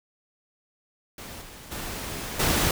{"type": "noise with level steps", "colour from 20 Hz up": "pink", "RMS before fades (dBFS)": [-40, -44, -34, -23], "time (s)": [1.18, 2.71], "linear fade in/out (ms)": 2, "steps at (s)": [1.41, 1.71, 2.39], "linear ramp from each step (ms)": 10, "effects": []}